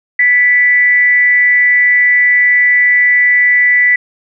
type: tone with frequency modulation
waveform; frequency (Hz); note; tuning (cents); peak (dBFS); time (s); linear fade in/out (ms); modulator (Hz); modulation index
sine; 1975.5; B6; 0; -6; 0.19-3.96; 5; 272; 0.26
effects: none